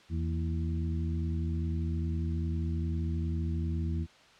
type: harmonic tone with a mistuned harmonic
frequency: 82.41 Hz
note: E2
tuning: in tune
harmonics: 1 / 2 / 3 / 4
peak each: -30 / -36 / -40 / -42 dBFS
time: 0.09-4.07 s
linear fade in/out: 50 ms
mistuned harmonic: 3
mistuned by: -90 cents
effects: white hiss -57 dBFS RMS until 4.39 s + low-pass 4000 Hz 12 dB/octave